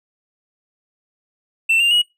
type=tone with pitch steps; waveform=triangle; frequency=2683 / 2790 / 2902 Hz; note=E7 / F7 / F#7; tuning=+30 / -2 / -34 cents; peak=-11 dBFS; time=1.69-2.02 s; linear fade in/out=10 ms; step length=110 ms; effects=noise-tail reverb RT60 0.2 s tail -22 dB re dry